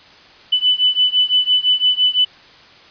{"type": "beating tone pair", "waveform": "sine", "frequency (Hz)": [2993, 2998.9], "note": ["F#7", "F#7"], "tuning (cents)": [19, 23], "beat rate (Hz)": 5.9, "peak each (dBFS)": [-15, -16], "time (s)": [0.52, 2.25], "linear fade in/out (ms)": 10, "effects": ["white hiss -44 dBFS RMS until 2.9 s", "resampled to 11025 Hz"]}